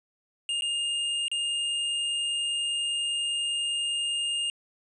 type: tone with dropouts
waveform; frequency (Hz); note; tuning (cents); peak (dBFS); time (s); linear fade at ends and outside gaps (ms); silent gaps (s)
square; 2825; F7; +19; -27; 0.49-4.5; 1; 0.61-0.621 / 1.282-1.315
effects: resampled to 22050 Hz